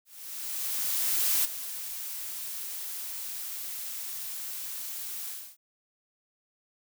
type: noise with ADSR envelope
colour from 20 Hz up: blue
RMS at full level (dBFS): -25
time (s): 0.05-5.57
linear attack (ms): 1400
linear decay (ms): 7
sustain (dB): -12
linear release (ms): 290
effects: none